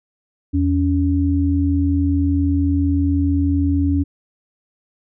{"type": "tone pair together", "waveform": "sine", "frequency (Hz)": [83.5, 280.9], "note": ["E2", "C#4"], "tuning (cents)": [23, 23], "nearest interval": "octave + major sixth", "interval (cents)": 2100, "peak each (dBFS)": -17, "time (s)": [0.53, 4.04], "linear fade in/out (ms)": 20, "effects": []}